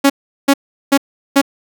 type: tone bursts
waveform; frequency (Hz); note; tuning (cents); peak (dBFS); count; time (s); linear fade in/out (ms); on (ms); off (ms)
sawtooth; 277.6; C#4; +3; -3; 4; 0.04-1.416; 10; 59; 380
effects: none